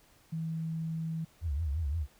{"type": "tone", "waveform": "sine", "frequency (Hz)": 161.8, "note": "E3", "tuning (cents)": -32, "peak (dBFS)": -32, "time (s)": [0.32, 1.25], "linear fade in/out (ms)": 10}
{"type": "tone with vibrato", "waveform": "sine", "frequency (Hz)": 76, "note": "D#2", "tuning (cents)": -40, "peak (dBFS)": -29, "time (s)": [1.41, 2.07], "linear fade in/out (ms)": 50, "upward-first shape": "triangle", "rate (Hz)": 5.8, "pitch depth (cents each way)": 230}
{"effects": ["pink hiss -63 dBFS RMS until 2.19 s"]}